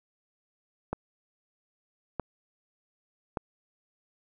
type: clicks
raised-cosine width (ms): 1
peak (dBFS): -16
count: 3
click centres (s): 0.93 / 2.197 / 3.372
effects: none